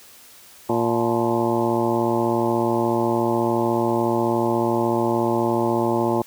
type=harmonic tone with a mistuned harmonic; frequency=116.54 Hz; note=A#2; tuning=in tune; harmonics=1 / 2 / 3 / 4 / 5 / 6 / 7 / 8 / 9; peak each=-29 / -25 / -22 / -30 / -27 / -30 / -26 / -32 / -32 dBFS; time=0.69-6.22 s; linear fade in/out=5 ms; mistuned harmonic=7; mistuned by=+88 cents; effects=white hiss -47 dBFS RMS until 6.26 s + high-pass 60 Hz 12 dB/octave